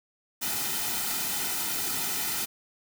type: noise with comb filter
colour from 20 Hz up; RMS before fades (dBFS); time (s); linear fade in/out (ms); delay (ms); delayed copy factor
white; -30; 0.41-2.46; 20; 1.8; -0.65
effects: none